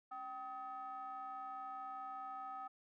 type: ring-modulated tone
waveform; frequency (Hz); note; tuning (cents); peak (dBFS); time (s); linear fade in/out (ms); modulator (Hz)
triangle; 246.9; B3; 0; -39; 0.11-2.68; 10; 1020
effects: none